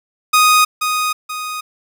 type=tone with echo; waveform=sawtooth; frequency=1244.5 Hz; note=D#6; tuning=in tune; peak=-5 dBFS; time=0.33-0.65 s; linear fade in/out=10 ms; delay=480 ms; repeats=2; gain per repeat=-7 dB; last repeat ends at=1.61 s; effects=none